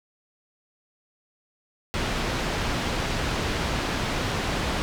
pink low-pass noise, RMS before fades -27 dBFS, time 1.94-4.82 s, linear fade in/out 0 ms, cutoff 4600 Hz, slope 12 dB/octave, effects none

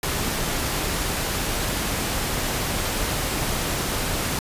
pink noise, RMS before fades -25 dBFS, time 0.03-4.39 s, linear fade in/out 2 ms, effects resampled to 32000 Hz

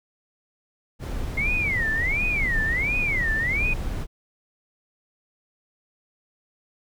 brown noise, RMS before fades -28 dBFS, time 0.99-4.07 s, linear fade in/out 50 ms
sine tone with vibrato, 2093 Hz, C7, in tune, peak -22 dBFS, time 1.37-3.74 s, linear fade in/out 10 ms, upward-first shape sine, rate 1.4 Hz, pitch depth 300 cents each way
effects none

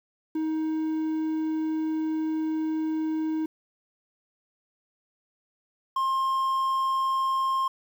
triangle tone pair in turn, 314.9 / 1062.9 Hz, D#4 / C6, +21 / +27 cents, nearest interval octave + major sixth, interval 2106 cents, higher second, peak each -23 / -21 dBFS, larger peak second, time 0.35-3.46 / 5.96-7.68 s, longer first, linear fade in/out 5 ms, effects 9-bit

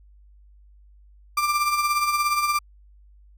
35% pulse tone with tremolo, 1184 Hz, D6, 14 cents sharp, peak -16 dBFS, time 1.37-2.59 s, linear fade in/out 5 ms, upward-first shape triangle, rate 17 Hz, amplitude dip 60%, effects added 50 Hz sine -49 dBFS peak until 3.37 s

